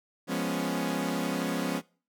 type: chord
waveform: sawtooth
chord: C# dominant seventh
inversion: first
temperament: equal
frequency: 174.61 / 207.7 / 246.9 / 277.2 Hz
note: E#3 / G#3 / B3 / C#4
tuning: 0 / 0 / 0 / 0 cents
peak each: -30 / -31 / -30 / -29 dBFS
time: 0.27-1.82 s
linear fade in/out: 50 ms
effects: noise-tail reverb RT60 0.4 s tail -23 dB re dry